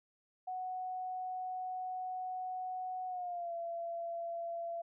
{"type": "tone with pitch glide", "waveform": "sine", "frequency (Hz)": [740, 678.6], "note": ["F#5", "F5"], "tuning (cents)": [0, -50], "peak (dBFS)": -37, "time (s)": [0.47, 4.82], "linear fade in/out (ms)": 10, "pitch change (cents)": -150, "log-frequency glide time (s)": [3.07, 3.53], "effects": []}